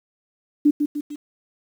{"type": "tone with echo", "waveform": "sine", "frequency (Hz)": 293.7, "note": "D4", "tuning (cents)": 0, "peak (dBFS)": -11, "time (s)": [0.65, 0.71], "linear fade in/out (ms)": 10, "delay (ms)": 150, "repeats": 3, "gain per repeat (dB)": -6, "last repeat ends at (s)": 1.16, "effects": ["8-bit"]}